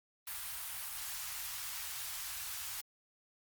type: band-stop noise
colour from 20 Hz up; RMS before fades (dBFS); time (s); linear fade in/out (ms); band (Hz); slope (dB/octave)
white; -42; 0.27-2.81; 5; 110 to 820; 24
effects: Opus 32 kbps